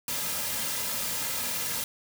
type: noise with comb filter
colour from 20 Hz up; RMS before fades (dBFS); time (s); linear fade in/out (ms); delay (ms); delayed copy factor
white; -31; 0.08-1.84; 2; 2.7; -0.6
effects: none